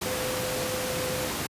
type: tone in noise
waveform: sine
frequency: 510 Hz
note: C5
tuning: 44 cents flat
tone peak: -31 dBFS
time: 0.05-1.29 s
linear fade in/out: 10 ms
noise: pink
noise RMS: -30 dBFS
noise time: 0.01-1.47 s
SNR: -4 dB
effects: high-pass 100 Hz 12 dB/octave + resampled to 32000 Hz